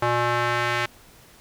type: tone with band-pass filter sweep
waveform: square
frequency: 120 Hz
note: B2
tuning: 49 cents flat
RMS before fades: -23 dBFS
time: 0.02-0.86 s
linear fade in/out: 5 ms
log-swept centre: 1000 to 2000 Hz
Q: 1.2
effects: pink hiss -51 dBFS RMS until 1.4 s